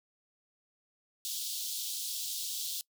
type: high-pass noise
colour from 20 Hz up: pink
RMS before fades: -37 dBFS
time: 1.25-2.81 s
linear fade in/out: 0 ms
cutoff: 3300 Hz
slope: 48 dB/octave
effects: noise-tail reverb RT60 0.1 s tail -23 dB re dry